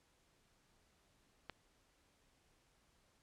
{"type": "click", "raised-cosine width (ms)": 0.3, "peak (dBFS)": -29, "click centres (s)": 1.497, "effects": ["pink hiss -74 dBFS RMS until 3.22 s", "low-pass 10000 Hz 12 dB/octave"]}